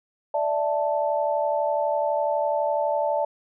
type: chord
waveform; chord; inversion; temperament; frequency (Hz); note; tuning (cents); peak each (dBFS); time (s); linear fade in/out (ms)
sine; D suspended second; none; equal; 587.3 / 659.3 / 880; D5 / E5 / A5; 0 / 0 / 0; -24 / -27 / -26; 0.34-3.25; 5
effects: none